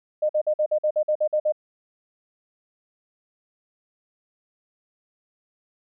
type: tone bursts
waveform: sine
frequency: 610 Hz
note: D#5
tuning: 34 cents flat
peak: -18 dBFS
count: 11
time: 0.22-1.523 s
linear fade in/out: 10 ms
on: 73 ms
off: 50 ms
effects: none